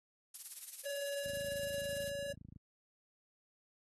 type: noise with tremolo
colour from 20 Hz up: violet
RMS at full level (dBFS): -41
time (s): 0.34-2.1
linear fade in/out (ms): 5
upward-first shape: sine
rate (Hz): 18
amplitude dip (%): 75
type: tone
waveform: square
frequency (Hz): 565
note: C#5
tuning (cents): +33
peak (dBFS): -39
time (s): 0.85-2.33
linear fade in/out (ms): 10
type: click train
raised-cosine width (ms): 5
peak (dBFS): -38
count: 36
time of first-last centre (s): 1.26-2.561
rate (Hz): 26.9
effects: high-pass 80 Hz 12 dB/octave + AAC 32 kbps